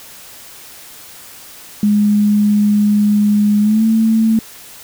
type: tone with pitch glide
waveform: sine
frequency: 207.7 to 222.6 Hz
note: G#3 to A3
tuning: 0 to +20 cents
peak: -9 dBFS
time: 1.83-4.39 s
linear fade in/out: 2 ms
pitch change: +120 cents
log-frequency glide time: 3.61-3.84 s
effects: white hiss -37 dBFS RMS until 4.83 s